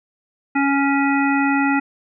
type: harmonic tone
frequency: 278.3 Hz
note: C#4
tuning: 7 cents sharp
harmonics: 1 / 3 / 5 / 7 / 9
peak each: -17 / -22 / -24 / -25 / -27 dBFS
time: 0.55-1.8 s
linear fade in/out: 10 ms
effects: none